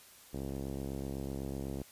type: tone with low-pass filter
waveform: 5% pulse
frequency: 68 Hz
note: C#2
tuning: 33 cents flat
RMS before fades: -39 dBFS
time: 0.33-1.83 s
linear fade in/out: 10 ms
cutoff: 360 Hz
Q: 0.73
effects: white hiss -57 dBFS RMS until 1.91 s + resampled to 32000 Hz